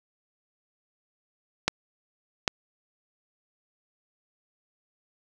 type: clicks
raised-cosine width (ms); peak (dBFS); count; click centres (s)
0.2; -4; 2; 1.68 / 2.478
effects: none